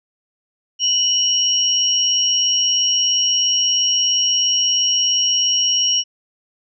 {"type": "tone pair together", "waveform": "sine", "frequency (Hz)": [2960, 5603], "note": ["F#7", "F8"], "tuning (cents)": [0, 5], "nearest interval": "major seventh", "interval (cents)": 1105, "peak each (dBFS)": -17, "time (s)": [0.79, 6.04], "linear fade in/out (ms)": 50, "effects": []}